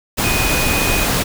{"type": "tone in noise", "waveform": "sine", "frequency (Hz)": 2489, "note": "D#7", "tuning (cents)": 0, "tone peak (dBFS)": -21, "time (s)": [0.23, 1.06], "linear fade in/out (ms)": 20, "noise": "pink", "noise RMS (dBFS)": -17, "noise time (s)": [0.17, 1.24], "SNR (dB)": -7, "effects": []}